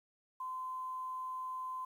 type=tone with quantisation; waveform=sine; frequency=1029 Hz; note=C6; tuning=29 cents flat; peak=-38 dBFS; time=0.4-1.85 s; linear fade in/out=5 ms; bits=11; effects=none